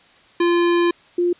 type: tone pair in turn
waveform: square / sine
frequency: 345.4 / 351 Hz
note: F4 / F4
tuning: -19 / +9 cents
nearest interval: unison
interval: 28 cents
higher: second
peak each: -15 dBFS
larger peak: neither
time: 0.4-0.91 / 1.18-1.33 s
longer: first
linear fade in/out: 5 ms
effects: white hiss -51 dBFS RMS until 1.39 s + resampled to 8000 Hz